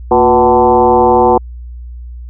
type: tone with frequency modulation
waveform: sine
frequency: 622.3 Hz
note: D#5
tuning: in tune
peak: -5 dBFS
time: 0.11-1.38 s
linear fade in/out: 5 ms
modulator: 131 Hz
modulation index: 2.6
effects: added 60 Hz sine -25 dBFS peak until 2.29 s

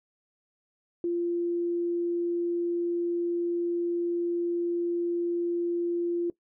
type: tone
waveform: sine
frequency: 345.2 Hz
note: F4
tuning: 20 cents flat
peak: -25 dBFS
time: 1.04-6.3 s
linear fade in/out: 2 ms
effects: noise-tail reverb RT60 0.1 s tail -19 dB re dry

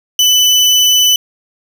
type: tone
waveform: 30% pulse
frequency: 2995 Hz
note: F#7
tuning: 20 cents sharp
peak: -4 dBFS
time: 0.19-1.16 s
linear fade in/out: 2 ms
effects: none

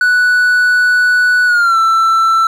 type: tone with pitch glide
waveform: triangle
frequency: 1480 to 1333.9 Hz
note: F#6 to E6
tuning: 0 to +20 cents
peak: -6 dBFS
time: 0.01-2.47 s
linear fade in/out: 2 ms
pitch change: -180 cents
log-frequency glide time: 1.46-1.77 s
effects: none

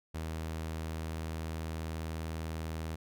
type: tone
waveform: sawtooth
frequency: 80.1 Hz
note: E2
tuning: 49 cents flat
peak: -32 dBFS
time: 0.14-2.96 s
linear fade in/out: 10 ms
effects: none

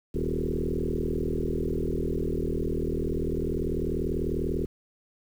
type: tone with frequency modulation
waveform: sine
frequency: 210 Hz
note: G#3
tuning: 19 cents sharp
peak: -25 dBFS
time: 0.14-4.66 s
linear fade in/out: 10 ms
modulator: 40.2 Hz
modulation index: 5.5
effects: 9-bit

